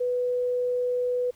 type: tone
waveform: sine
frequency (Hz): 494.6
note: B4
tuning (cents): +3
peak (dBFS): -23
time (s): 0-1.31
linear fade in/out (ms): 10
effects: pink hiss -60 dBFS RMS until 1.35 s

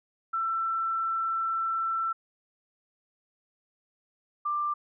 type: tone pair in turn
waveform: sine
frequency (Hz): 1338 / 1184.5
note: E6 / D6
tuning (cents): +25 / +14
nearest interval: major second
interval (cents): 211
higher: first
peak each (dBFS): -26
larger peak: neither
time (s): 0.33-2.13 / 4.45-4.74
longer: first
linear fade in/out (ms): 10
effects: none

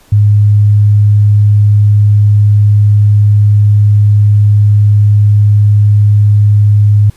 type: tone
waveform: sine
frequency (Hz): 103.83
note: G#2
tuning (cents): 0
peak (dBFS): -3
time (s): 0.12-7.1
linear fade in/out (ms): 5
effects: pink hiss -45 dBFS RMS until 7.16 s + resampled to 32000 Hz

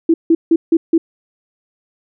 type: tone bursts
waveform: sine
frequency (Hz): 329.6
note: E4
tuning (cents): 0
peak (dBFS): -7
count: 5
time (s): 0.09-0.98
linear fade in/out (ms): 5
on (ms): 50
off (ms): 160
effects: none

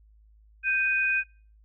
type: tone pair together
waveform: sine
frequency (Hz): 1568 / 2485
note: G6 / D#7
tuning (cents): 0 / -3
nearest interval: minor sixth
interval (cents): 797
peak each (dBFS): -26 / -24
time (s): 0.63-1.24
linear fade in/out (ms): 50
effects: noise-tail reverb RT60 0.4 s tail -25 dB re dry + added 53 Hz sine -54 dBFS peak until 1.64 s

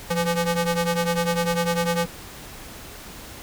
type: ring-modulated tone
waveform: sawtooth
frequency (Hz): 340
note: F4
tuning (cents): -46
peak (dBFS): -14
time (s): 0.1-2.06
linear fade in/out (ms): 10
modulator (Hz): 165
effects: pink hiss -40 dBFS RMS until 3.42 s

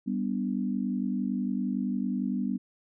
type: chord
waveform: sine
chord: G major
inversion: none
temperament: equal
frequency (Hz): 196 / 246.9 / 293.7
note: G3 / B3 / D4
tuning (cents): 0 / 0 / 0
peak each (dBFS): -30 / -30 / -36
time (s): 0.06-2.58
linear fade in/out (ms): 20
effects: none

